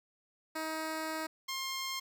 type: tone pair in turn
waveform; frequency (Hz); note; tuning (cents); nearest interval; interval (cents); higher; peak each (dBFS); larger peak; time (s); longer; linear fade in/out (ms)
10% pulse; 316.5 / 1064.6; D#4 / C6; +30 / +30; octave + major sixth; 2100; second; -27; neither; 0.55-1.27 / 1.48-2; first; 10
effects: none